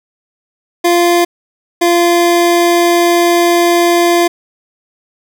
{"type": "tone pair in turn", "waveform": "25% pulse", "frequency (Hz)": [346.8, 345.2], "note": ["F4", "F4"], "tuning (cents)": [-12, -20], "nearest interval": "unison", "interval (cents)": 8, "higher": "first", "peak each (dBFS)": -4, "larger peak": "neither", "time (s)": [[0.84, 1.25], [1.81, 4.28]], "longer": "second", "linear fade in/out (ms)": 10, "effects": []}